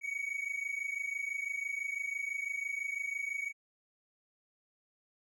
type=tone pair together; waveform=triangle; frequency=2228 / 2254 Hz; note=C#7 / C#7; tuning=+8 / +28 cents; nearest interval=unison; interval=20 cents; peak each=-37 / -35 dBFS; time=0.01-3.53 s; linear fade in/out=50 ms; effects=none